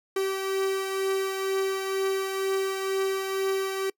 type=beating tone pair; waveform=45% pulse; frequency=385.7 / 387.8 Hz; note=G4 / G4; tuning=-28 / -19 cents; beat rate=2.1 Hz; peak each=-26 / -34 dBFS; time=0.16-3.9 s; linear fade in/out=5 ms; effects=noise-tail reverb RT60 0.1 s tail -25 dB re dry